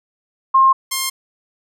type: tone pair in turn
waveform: sine / 5% pulse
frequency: 1065 / 1061.3 Hz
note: C6 / C6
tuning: +30 / +24 cents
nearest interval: unison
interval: 6 cents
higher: first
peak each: -8 / -7 dBFS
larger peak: second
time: 0.54-0.73 / 0.91-1.1 s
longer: neither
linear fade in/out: 10 ms
effects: none